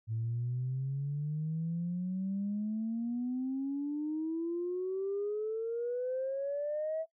sine exponential sweep, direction up, 110 to 651 Hz, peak -31 dBFS, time 0.07-7.06 s, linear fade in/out 50 ms, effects noise-tail reverb RT60 0.1 s tail -20 dB re dry + tanh soft clip ceiling -27 dBFS

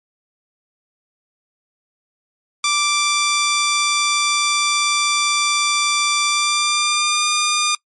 10% pulse tone with pitch glide, 1174.7 to 1207.7 Hz, D6 to D6, 0 to +48 cents, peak -7 dBFS, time 2.64-7.75 s, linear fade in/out 2 ms, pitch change +48 cents, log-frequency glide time 6.27-7.28 s, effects noise-tail reverb RT60 0.1 s tail -24 dB re dry + MP3 48 kbps

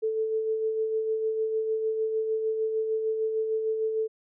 sine tone with tremolo, 440 Hz, A4, in tune, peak -23 dBFS, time 0.02-4.08 s, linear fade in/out 20 ms, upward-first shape sine, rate 6.6 Hz, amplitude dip 40%, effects none

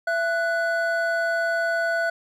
triangle tone pair together, 670.4 / 1480 Hz, E5 / F#6, +29 / 0 cents, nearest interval octave + major second, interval 1371 cents, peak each -22 dBFS, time 0.07-2.1 s, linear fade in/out 5 ms, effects none

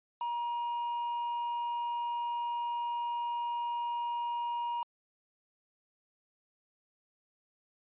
triangle tone with quantisation, 950 Hz, A#5, 33 cents sharp, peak -30 dBFS, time 0.21-4.83 s, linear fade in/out 2 ms, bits 8, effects resampled to 8000 Hz

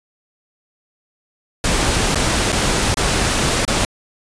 pink noise with dropouts, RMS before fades -17 dBFS, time 1.64-3.85 s, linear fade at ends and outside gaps 2 ms, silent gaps 2.147-2.156 / 2.521-2.526 / 2.944-2.971 / 3.651-3.678 s, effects resampled to 22050 Hz

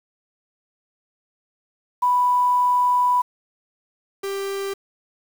sine / 45% pulse tone pair in turn, 987.8 / 393.5 Hz, B5 / G4, 0 / +7 cents, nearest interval octave + major third, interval 1593 cents, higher first, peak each -15 / -25 dBFS, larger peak first, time 2.02-3.22 / 4.23-4.74 s, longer first, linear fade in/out 10 ms, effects 7-bit

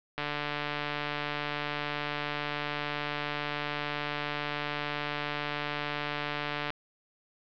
click train, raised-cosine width 0.3 ms, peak -16 dBFS, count 960, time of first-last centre 0.18-6.704 s, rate 147 Hz, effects low-pass 4000 Hz 12 dB/octave

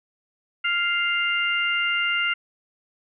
harmonic tone, 698.5 Hz, F5, in tune, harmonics 2 / 3 / 4, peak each -25 / -25 / -25 dBFS, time 0.64-2.34 s, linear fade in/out 10 ms, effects none

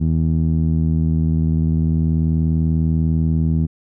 15% pulse tone with low-pass filter, 80.3 Hz, E2, 45 cents flat, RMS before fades -17 dBFS, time 0-3.67 s, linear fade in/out 20 ms, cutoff 190 Hz, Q 1.4, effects none

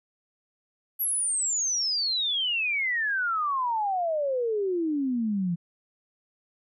sine exponential sweep, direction down, 11840 to 166.6 Hz, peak -24 dBFS, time 0.99-5.56 s, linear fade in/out 20 ms, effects none

